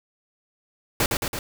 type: noise with echo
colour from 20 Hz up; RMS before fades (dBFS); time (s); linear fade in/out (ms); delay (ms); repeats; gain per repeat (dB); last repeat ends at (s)
pink; -21; 1-1.06; 2; 110; 3; -3; 1.39
effects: none